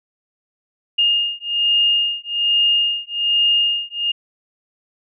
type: beating tone pair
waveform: sine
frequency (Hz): 2833 / 2834.2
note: F7 / F7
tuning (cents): +24 / +25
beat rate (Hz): 1.2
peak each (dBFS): -18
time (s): 0.98-4.12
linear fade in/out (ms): 10
effects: none